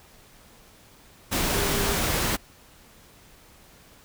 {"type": "tone in noise", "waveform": "sine", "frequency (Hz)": 401.9, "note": "G4", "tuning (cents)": 43, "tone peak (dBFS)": -31, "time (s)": [1.53, 1.97], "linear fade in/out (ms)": 20, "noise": "pink", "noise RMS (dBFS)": -25, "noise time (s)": [1.31, 2.37], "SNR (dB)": -9, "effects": ["pink hiss -53 dBFS RMS until 4.04 s"]}